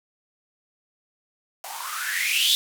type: noise with band-pass filter sweep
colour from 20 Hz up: violet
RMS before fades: -25 dBFS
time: 1.64-2.55 s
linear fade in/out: 0 ms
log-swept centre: 740 to 3700 Hz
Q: 9.3
effects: none